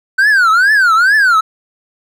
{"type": "tone with vibrato", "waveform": "triangle", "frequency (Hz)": 1500, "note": "F#6", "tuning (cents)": 23, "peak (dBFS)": -5, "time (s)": [0.18, 1.41], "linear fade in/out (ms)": 10, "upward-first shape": "triangle", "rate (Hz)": 2.3, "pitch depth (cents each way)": 290, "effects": []}